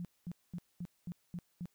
sine tone bursts, 174.61 Hz, F3, in tune, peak -38 dBFS, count 7, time 0-1.656 s, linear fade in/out 0 ms, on 48 ms, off 220 ms, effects white hiss -75 dBFS RMS until 1.74 s

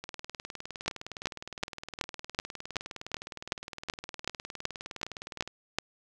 two click trains, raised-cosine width 0.2 ms, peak -22 / -10 dBFS, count 107 / 14, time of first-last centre 0.04-5.476 / 0.88-5.786 s, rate 19.5 / 2.65 Hz, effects none

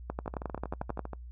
two click trains, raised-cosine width 1 ms, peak -24 / -19 dBFS, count 12 / 11, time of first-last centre 0.26-1.133 / 0.1-0.993 s, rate 12.6 / 11.2 Hz, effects noise-tail reverb RT60 0.1 s tail -24 dB re dry + added 60 Hz sine -42 dBFS peak until 1.31 s

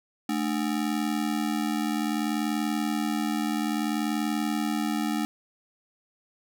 square ring-modulated tone, 258.6 Hz, C4, 20 cents flat, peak -23 dBFS, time 0.29-5.25 s, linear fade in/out 0 ms, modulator 40.3 Hz, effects none

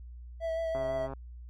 triangle tone with vibrato, 655 Hz, E5, 11 cents flat, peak -28 dBFS, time 0.4-1.09 s, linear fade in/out 50 ms, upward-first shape sine, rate 6 Hz, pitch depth 18 cents each way
click train, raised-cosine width 1 ms, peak -27 dBFS, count 53, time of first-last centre 0.75-1.135 s, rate 135 Hz
effects added 60 Hz sine -43 dBFS peak until 1.49 s

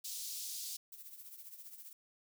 pink high-pass noise, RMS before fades -43 dBFS, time 0.04-0.77 s, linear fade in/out 10 ms, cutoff 4200 Hz, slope 24 dB/octave
violet noise with tremolo, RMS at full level -49 dBFS, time 0.92-1.93 s, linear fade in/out 2 ms, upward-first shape triangle, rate 15 Hz, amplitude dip 70%
effects none

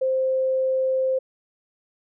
sine tone, 523.3 Hz, C5, in tune, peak -19 dBFS, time 0.01-1.19 s, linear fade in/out 10 ms, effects none

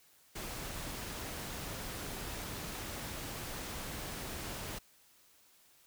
pink noise, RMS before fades -42 dBFS, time 0.35-4.79 s, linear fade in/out 10 ms, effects white hiss -65 dBFS RMS until 5.86 s

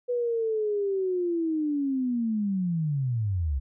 sine linear sweep, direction down, 493.9 to 63 Hz, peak -24 dBFS, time 0.08-3.6 s, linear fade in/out 20 ms, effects none

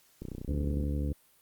click train, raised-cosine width 3 ms, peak -26 dBFS, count 20, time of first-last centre 0.22-0.837 s, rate 30.8 Hz
harmonic tone, 72.2 Hz, D2, 29 cents flat, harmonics 1 / 2 / 3 / 4 / 5 / 6 / 7, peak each -30 / -36 / -40 / -38 / -49 / -47 / -45 dBFS, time 0.48-1.13 s, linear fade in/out 5 ms
effects white hiss -64 dBFS RMS until 1.41 s + Opus 48 kbps

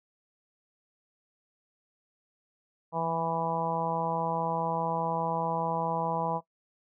harmonic tone with a mistuned harmonic, 164.81 Hz, E3, in tune, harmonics 1 / 2 / 3 / 4 / 5 / 6 / 7, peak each -35 / -43 / -35 / -34 / -33 / -33 / -44 dBFS, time 2.92-6.41 s, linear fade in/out 50 ms, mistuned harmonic 1, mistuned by +22 cents, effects noise-tail reverb RT60 0.1 s tail -18 dB re dry

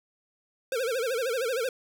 square tone with vibrato, 489.7 Hz, B4, 15 cents flat, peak -27 dBFS, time 0.72-1.69 s, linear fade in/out 2 ms, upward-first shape sine, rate 13 Hz, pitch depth 170 cents each way, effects none

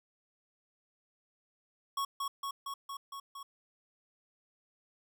square tone with echo, 1106 Hz, C#6, 4 cents flat, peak -32 dBFS, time 1.97-2.05 s, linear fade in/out 5 ms, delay 230 ms, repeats 6, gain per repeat -2 dB, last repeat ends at 3.43 s, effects none

